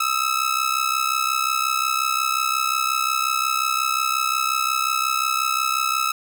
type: ring-modulated tone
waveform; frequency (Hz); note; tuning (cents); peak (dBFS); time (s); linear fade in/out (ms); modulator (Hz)
sawtooth; 1299; E6; -26; -13; 0-6.12; 5; 32.8
effects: none